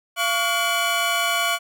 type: tone cluster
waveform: square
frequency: 687 / 1128 / 1430 / 2303 / 2985 Hz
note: F5 / C#6 / F6 / D7 / F#7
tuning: -29 / +30 / +41 / -34 / +15 cents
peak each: -27 dBFS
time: 0.16-1.59 s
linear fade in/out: 50 ms
effects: none